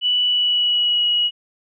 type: tone with pitch glide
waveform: sine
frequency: 2960 to 2909 Hz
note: F#7 to F#7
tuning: 0 to -30 cents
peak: -15 dBFS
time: 0.01-1.31 s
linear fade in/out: 50 ms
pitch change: -30 cents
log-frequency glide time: 0.25-1.05 s
effects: none